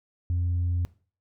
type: tone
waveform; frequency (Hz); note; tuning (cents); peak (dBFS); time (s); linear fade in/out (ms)
sine; 87.6; F2; +6; -21; 0.3-0.85; 0
effects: noise-tail reverb RT60 0.4 s tail -21 dB re dry + tanh soft clip ceiling -21 dBFS